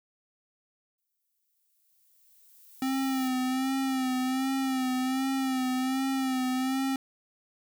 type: noise with exponential growth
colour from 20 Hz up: violet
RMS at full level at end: -44 dBFS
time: 0.98-3.28 s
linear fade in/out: 5 ms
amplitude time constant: 500 ms
type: tone with vibrato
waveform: square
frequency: 261.6 Hz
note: C4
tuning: in tune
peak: -27 dBFS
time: 2.82-6.96 s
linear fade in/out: 2 ms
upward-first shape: sine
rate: 1.3 Hz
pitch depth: 43 cents each way
effects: none